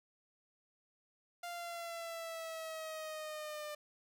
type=exponential sweep; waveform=sawtooth; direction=down; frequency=698.5 to 597 Hz; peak=-38 dBFS; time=1.43-3.75 s; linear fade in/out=5 ms; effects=none